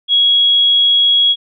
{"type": "tone", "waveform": "sine", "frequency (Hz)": 3322, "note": "G#7", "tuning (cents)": 0, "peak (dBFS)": -8, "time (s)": [0.08, 1.36], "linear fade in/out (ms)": 50, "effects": []}